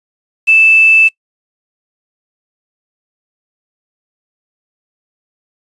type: tone with quantisation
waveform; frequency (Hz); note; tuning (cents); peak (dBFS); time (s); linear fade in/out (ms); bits
sine; 2637; E7; 0; -4; 0.47-1.09; 20; 5
effects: noise-tail reverb RT60 0.1 s tail -23 dB re dry + resampled to 24000 Hz